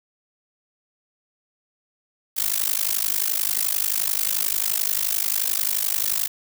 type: noise with amplitude modulation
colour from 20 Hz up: blue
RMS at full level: -19 dBFS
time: 2.36-6.28 s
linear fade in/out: 20 ms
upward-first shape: sine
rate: 51.4 Hz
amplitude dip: 100%
effects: none